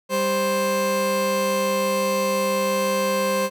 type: tone pair together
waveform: 30% pulse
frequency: 196.83 / 525 Hz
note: G3 / C5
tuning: +7 / +6 cents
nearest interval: octave + perfect fourth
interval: 1699 cents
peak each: -24 / -18 dBFS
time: 0.09-3.5 s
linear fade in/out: 50 ms
effects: none